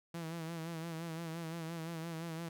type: tone with vibrato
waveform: sawtooth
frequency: 164.81 Hz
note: E3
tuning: in tune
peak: -36 dBFS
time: 0.14-2.49 s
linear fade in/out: 5 ms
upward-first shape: sine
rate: 5.8 Hz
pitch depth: 55 cents each way
effects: none